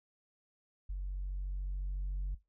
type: tone with level ramp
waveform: sine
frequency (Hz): 46.96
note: F#1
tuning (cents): +26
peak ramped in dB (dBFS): -34 to -30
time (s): 0.89-2.35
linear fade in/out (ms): 10
effects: noise-tail reverb RT60 0.2 s tail -18 dB re dry + tanh soft clip ceiling -32 dBFS